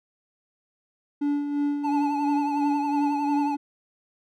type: tone with tremolo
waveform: triangle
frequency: 288.7 Hz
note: D4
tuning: 30 cents flat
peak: -19 dBFS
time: 1.21-3.57 s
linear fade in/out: 10 ms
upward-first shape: sine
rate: 2.9 Hz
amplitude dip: 50%
type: tone with vibrato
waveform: triangle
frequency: 865 Hz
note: A5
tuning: 30 cents flat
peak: -24 dBFS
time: 1.83-3.56 s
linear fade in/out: 20 ms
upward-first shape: triangle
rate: 11 Hz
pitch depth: 64 cents each way
effects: none